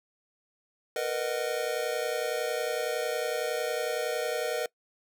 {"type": "chord", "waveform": "square", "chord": "B major seventh", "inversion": "third", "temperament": "just", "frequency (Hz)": [463, 493.9, 617.4, 740.8], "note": ["A#4", "B4", "D#5", "F#5"], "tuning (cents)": [-12, 0, -14, 2], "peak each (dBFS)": [-34, -34, -34, -39], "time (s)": [0.96, 4.66], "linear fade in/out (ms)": 2, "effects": ["noise-tail reverb RT60 0.1 s tail -23 dB re dry"]}